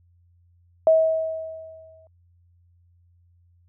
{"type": "tone with exponential decay", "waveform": "sine", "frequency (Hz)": 642, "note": "E5", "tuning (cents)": -46, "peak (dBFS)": -11, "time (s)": [0.87, 2.07], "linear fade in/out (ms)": 1, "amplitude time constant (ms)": 260, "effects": ["added 87 Hz sine -56 dBFS peak until 3.68 s"]}